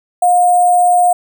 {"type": "tone with sample-and-hold", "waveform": "sine", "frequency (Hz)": 712, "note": "F5", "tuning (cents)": 33, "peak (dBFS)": -7, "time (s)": [0.22, 1.13], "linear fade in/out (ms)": 5, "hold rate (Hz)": 8820, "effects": []}